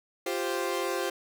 sawtooth chord, F suspended second, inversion none, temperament equal, 349.2 / 392 / 523.3 Hz, F4 / G4 / C5, 0 / 0 / 0 cents, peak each -29 dBFS, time 0.26-1.1 s, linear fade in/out 5 ms, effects none

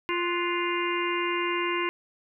harmonic tone with a mistuned harmonic, 349 Hz, F4, 1 cent flat, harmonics 1 / 3 / 4 / 5 / 6 / 7 / 8, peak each -29 / -30 / -39 / -39 / -32 / -38 / -35 dBFS, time 0.09-1.89 s, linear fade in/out 0 ms, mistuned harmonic 4, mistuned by +97 cents, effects none

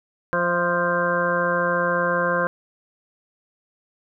harmonic tone with a mistuned harmonic, 174.61 Hz, F3, in tune, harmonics 1 / 2 / 3 / 4 / 6 / 7 / 8 / 9, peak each -29 / -32 / -23 / -33 / -25 / -32 / -30 / -25 dBFS, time 0.33-2.47 s, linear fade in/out 0 ms, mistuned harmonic 4, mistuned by -34 cents, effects none

